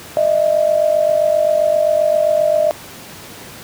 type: tone pair together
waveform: sine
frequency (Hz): 611.7 / 659.3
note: D#5 / E5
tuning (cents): -30 / 0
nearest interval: minor second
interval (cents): 130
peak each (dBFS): -13 / -16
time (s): 0.17-2.71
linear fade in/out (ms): 0
effects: pink hiss -35 dBFS RMS until 3.63 s + high-pass 100 Hz 12 dB/octave